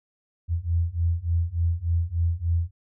sine beating tone pair, 82.9 / 86.3 Hz, E2 / F2, +10 / -20 cents, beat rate 3.4 Hz, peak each -25 / -24 dBFS, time 0.48-2.71 s, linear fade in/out 50 ms, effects none

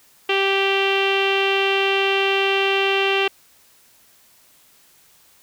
sawtooth tone with low-pass filter, 391.1 Hz, G4, 4 cents flat, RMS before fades -19 dBFS, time 0.29-3.28 s, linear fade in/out 5 ms, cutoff 2900 Hz, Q 6.4, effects white hiss -54 dBFS RMS until 5.42 s

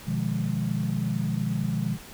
sine chord, F half-diminished seventh, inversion second, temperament equal with one note detuned, 123.47 / 152.1 / 174.61 / 207.7 Hz, Cb3 / Eb3 / F3 / Ab3, 0 / -39 / 0 / 0 cents, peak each -30 dBFS, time 0.05-1.98 s, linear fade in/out 50 ms, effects pink hiss -45 dBFS RMS until 2.13 s

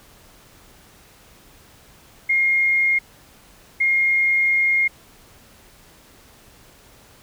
sine tone bursts at uneven times, 2135 Hz, C7, 34 cents sharp, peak -15 dBFS, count 2, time 2.29-2.99 / 3.8-4.88 s, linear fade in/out 10 ms, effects pink hiss -50 dBFS RMS until 7.22 s

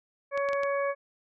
harmonic tone, 560 Hz, C#5, 18 cents sharp, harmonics 1 / 2 / 3 / 4, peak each -27 / -33 / -37 / -39 dBFS, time 0.31-0.95 s, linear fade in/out 50 ms
clicks, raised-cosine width 0.2 ms, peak -22 dBFS, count 4, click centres 0.376 / 0.488 / 0.532 / 0.634 s
effects none

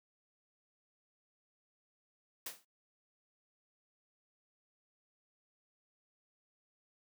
white noise with exponential decay, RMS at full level -38 dBFS, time 2.46-2.65 s, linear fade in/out 5 ms, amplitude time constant 40 ms, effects noise-tail reverb RT60 0.1 s tail -20 dB re dry + high-pass 150 Hz 12 dB/octave

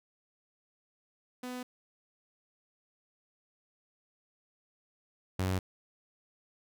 sawtooth tone pair in turn, 250 / 93.37 Hz, B3 / F#2, +21 / +16 cents, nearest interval octave + perfect fourth, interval 1705 cents, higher first, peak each -34 / -25 dBFS, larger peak second, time 1.43-1.63 / 5.39-5.59 s, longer neither, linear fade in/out 5 ms, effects none

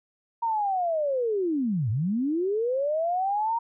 sine linear two-way sweep, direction down then up, 940 to 100 to 940 Hz, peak -23 dBFS, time 0.42-3.59 s, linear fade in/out 10 ms, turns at 1.9 s, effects none

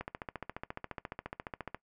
click train, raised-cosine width 0.5 ms, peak -23 dBFS, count 26, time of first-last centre 0.01-1.746 s, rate 14.4 Hz, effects noise-tail reverb RT60 0.1 s tail -19 dB re dry

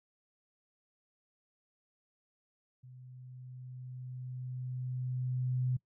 sine tone with level ramp, 126.8 Hz, B2, 46 cents sharp, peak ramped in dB -50 to -28 dBFS, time 2.83-5.77 s, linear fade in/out 10 ms, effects noise-tail reverb RT60 0.1 s tail -21 dB re dry

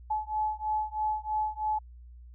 sine beating tone pair, 856 / 859.1 Hz, A5 / A5, -48 / -42 cents, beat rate 3.1 Hz, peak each -31 dBFS, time 0.1-1.79 s, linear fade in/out 10 ms, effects added 60 Hz sine -46 dBFS peak until 2.34 s

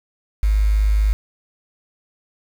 sine tone with quantisation, 52 Hz, G#1, 3 cents sharp, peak -13 dBFS, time 0.43-1.13 s, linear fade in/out 0 ms, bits 6, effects none

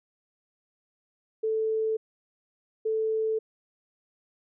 sine tone pair in turn, 440 / 440 Hz, A4 / A4, 0 / 0 cents, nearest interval unison, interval 0 cents, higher neither, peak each -24 dBFS, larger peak neither, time 1.43-1.97 / 2.85-3.39 s, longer neither, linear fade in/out 10 ms, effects none

